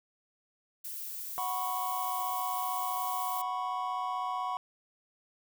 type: noise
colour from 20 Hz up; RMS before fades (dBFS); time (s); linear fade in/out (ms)
violet; -40; 0.84-3.42; 10
type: chord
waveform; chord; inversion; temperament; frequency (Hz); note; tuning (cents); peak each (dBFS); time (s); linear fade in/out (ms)
triangle; F# suspended fourth; none; equal with one note detuned; 740 / 987.8 / 1103.6; F#5 / B5 / C#6; 0 / 0 / -8; -34; 1.38-4.57; 0
effects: none